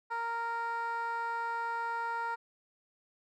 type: tone with band-pass filter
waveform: 15% pulse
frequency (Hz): 464.2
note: A#4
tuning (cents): -7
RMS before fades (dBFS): -35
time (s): 0.1-2.36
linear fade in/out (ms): 20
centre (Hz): 1100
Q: 3.8
effects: none